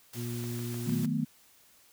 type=noise; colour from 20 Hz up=white; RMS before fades=-45 dBFS; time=0.13-1.06 s; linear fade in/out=5 ms
type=harmonic tone; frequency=119.2 Hz; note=A#2; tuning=39 cents sharp; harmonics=1 / 2 / 3; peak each=-35 / -38 / -42 dBFS; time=0.14-1.07 s; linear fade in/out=50 ms
type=click train; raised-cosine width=0.5 ms; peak=-32 dBFS; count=5; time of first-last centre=0.44-1.047 s; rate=6.59 Hz
type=chord; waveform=sine; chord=B dominant seventh; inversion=first; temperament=equal; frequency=155.56 / 185 / 220 / 246.9 Hz; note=D#3 / F#3 / A3 / B3; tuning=0 / 0 / 0 / 0 cents; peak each=-32 / -38 / -32 / -32 dBFS; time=0.86-1.25 s; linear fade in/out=10 ms
effects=white hiss -61 dBFS RMS until 1.92 s